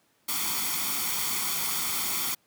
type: noise with comb filter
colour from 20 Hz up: white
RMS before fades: -29 dBFS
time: 0.28-2.35 s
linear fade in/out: 10 ms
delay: 0.89 ms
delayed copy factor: +0.65
effects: pink hiss -67 dBFS RMS until 2.46 s + high-pass 150 Hz 12 dB/octave